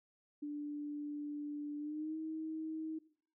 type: tone with pitch glide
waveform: sine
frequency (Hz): 293.7 to 316.6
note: D4 to D#4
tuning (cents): 0 to +30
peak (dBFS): -38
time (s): 0.42-2.99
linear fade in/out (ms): 10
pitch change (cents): +130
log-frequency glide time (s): 1.78-2.16
effects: noise-tail reverb RT60 0.5 s tail -17 dB re dry